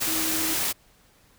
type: tone in noise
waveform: sine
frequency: 318.8 Hz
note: D#4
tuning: 42 cents sharp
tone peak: -31 dBFS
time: 0.06-0.55 s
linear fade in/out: 20 ms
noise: white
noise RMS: -26 dBFS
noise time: 0-0.73 s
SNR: -8 dB
effects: pink hiss -59 dBFS RMS until 1.38 s